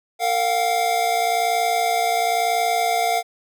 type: tone cluster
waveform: square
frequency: 457.1 / 704 / 765 Hz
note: A#4 / F5 / G5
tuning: -34 / +14 / -42 cents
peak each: -29 / -20 / -26 dBFS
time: 0.19-3.23 s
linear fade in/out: 50 ms
effects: none